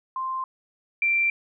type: tone pair in turn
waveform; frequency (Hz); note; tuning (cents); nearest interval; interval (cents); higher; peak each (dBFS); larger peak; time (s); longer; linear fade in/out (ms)
sine; 1046.5 / 2356; C6 / D7; 0 / +5; octave + major second; 1405; second; -26 / -19; second; 0.16-0.44 / 1.02-1.3; neither; 2
effects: none